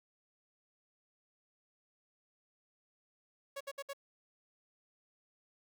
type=tone bursts; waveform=sawtooth; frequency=556 Hz; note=C#5; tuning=5 cents sharp; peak=-36 dBFS; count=4; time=3.56-3.934 s; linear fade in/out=10 ms; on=47 ms; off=62 ms; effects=none